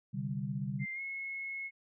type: chord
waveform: sine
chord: C suspended second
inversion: none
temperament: equal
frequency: 130.81 / 146.83 / 196 Hz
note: C3 / D3 / G3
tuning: 0 / 0 / 0 cents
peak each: -38 dBFS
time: 0.13-0.86 s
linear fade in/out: 20 ms
type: tone with pitch glide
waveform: sine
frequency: 2093 to 2178 Hz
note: C7 to C#7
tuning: 0 to -31 cents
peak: -37 dBFS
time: 0.79-1.71 s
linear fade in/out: 50 ms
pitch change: +69 cents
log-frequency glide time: 0.93-1.01 s
effects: none